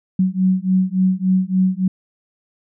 sine beating tone pair, 185 / 188.5 Hz, F#3 / F#3, 0 / +32 cents, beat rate 3.5 Hz, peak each -17 dBFS, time 0.19-1.88 s, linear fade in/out 5 ms, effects none

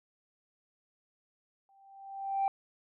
sine tone with exponential growth, 784 Hz, G5, in tune, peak -23 dBFS, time 1.69-2.48 s, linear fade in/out 1 ms, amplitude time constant 170 ms, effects tanh soft clip ceiling -23 dBFS

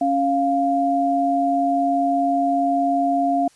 sine tone pair together, 277 / 698 Hz, C#4 / F5, -1 / -1 cents, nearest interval octave + major third, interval 1600 cents, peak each -21 / -18 dBFS, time 0.01-3.48 s, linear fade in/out 5 ms, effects white hiss -55 dBFS RMS until 3.55 s + resampled to 24000 Hz

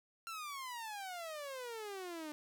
sawtooth exponential sweep, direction down, 1373 to 296.2 Hz, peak -39 dBFS, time 0.27-2.32 s, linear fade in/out 0 ms, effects none

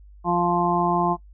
harmonic tone, 174.61 Hz, F3, in tune, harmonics 1 / 2 / 4 / 5 / 6, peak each -25 / -25 / -25 / -25 / -25 dBFS, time 0.24-1.17 s, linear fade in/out 50 ms, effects noise-tail reverb RT60 0.1 s tail -19 dB re dry + added 50 Hz sine -44 dBFS peak until 1.33 s

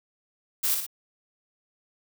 blue noise with echo, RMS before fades -25 dBFS, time 0.63-0.75 s, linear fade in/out 10 ms, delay 58 ms, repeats 2, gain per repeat -5 dB, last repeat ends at 0.866 s, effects none

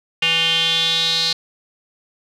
square tone with band-pass filter sweep, 164.81 Hz, E3, in tune, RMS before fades -18 dBFS, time 0.22-1.33 s, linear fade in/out 5 ms, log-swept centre 2800 to 4200 Hz, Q 7, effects none

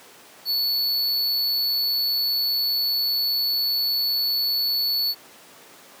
square tone, 4435 Hz, C#8, in tune, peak -21 dBFS, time 0.45-5.15 s, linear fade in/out 50 ms, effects pink hiss -47 dBFS RMS until 6 s + high-pass 300 Hz 12 dB/octave

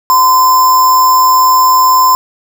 sine tone with sample-and-hold, 1022 Hz, C6, 41 cents flat, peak -4 dBFS, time 0.1-2.15 s, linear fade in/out 0 ms, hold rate 6300 Hz, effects none

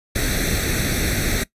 pink noise with comb filter, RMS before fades -21 dBFS, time 0.15-1.44 s, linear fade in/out 10 ms, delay 0.5 ms, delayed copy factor +0.8, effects noise-tail reverb RT60 0.1 s tail -19 dB re dry + resampled to 32000 Hz

